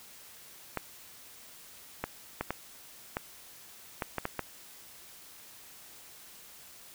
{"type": "clicks", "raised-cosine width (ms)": 0.5, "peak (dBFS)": -16, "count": 9, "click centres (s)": [0.773, 2.04, 2.41, 2.506, 3.169, 4.022, 4.183, 4.254, 4.393], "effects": ["white hiss -52 dBFS RMS until 6.94 s"]}